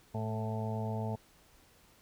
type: harmonic tone with a mistuned harmonic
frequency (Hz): 110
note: A2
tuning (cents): 0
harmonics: 1 / 2 / 4 / 5 / 6 / 7 / 8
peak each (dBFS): -35 / -39 / -43 / -48 / -43 / -48 / -44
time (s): 0.14-1.16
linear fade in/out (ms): 10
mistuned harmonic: 2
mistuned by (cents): -16
effects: pink hiss -63 dBFS RMS until 2.01 s